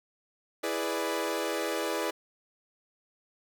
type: chord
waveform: sawtooth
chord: E dominant seventh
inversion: none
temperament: equal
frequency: 329.6 / 415.3 / 493.9 / 587.3 Hz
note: E4 / G#4 / B4 / D5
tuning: 0 / 0 / 0 / 0 cents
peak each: -31 dBFS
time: 0.63-2.11 s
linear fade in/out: 10 ms
effects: none